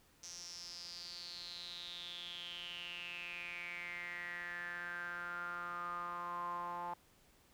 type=tone with band-pass filter sweep; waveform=sawtooth; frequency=174.61 Hz; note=F3; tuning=in tune; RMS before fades=-45 dBFS; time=0.23-6.94 s; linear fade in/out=5 ms; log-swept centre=5900 to 920 Hz; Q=8.9; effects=pink hiss -68 dBFS RMS until 7.53 s